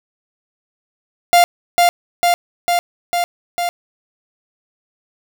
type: tone with echo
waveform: 45% pulse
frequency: 698.5 Hz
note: F5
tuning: in tune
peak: -7 dBFS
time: 1.33-1.44 s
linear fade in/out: 0 ms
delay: 450 ms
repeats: 5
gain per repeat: -2 dB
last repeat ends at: 3.69 s
effects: none